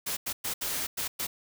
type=noise bursts at uneven times; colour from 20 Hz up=white; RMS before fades=-32 dBFS; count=6; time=0.06-0.17 / 0.26-0.33 / 0.44-0.54 / 0.61-0.87 / 0.97-1.08 / 1.19-1.27 s; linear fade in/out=10 ms; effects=none